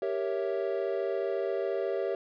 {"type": "chord", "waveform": "triangle", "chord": "G diminished seventh", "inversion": "none", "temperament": "equal", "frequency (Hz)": [392, 466.2, 554.4, 659.3], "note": ["G4", "Bb4", "Db5", "Fb5"], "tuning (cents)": [0, 0, 0, 0], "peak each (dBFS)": [-30, -33, -32, -34], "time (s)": [0.02, 2.15], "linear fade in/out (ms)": 2, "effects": ["resampled to 11025 Hz"]}